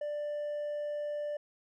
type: tone with hard clipping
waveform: sine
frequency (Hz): 590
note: D5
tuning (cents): +8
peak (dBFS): -34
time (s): 0.01-1.37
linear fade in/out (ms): 5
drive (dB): 2
effects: none